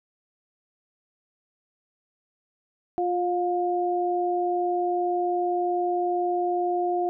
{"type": "tone pair together", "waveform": "sine", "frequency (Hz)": [352.8, 710.3], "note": ["F4", "F5"], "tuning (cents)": [18, 29], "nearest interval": "octave", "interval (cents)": 1211, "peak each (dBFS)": [-25, -25], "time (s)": [2.98, 7.09], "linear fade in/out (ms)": 0, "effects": []}